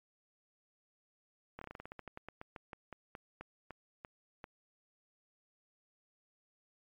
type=slowing click train; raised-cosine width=0.5 ms; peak=-30 dBFS; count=22; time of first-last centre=1.59-4.441 s; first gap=24 ms; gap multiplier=1.15; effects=MP3 64 kbps